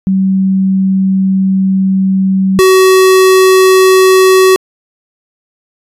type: tone pair in turn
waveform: sine / square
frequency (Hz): 191.1 / 376.5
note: G3 / F#4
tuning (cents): -44 / +30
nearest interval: octave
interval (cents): 1174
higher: second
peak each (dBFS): -7 / -4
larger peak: second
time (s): 0.07-2.59 / 2.59-4.56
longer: first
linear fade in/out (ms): 0
effects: resampled to 32000 Hz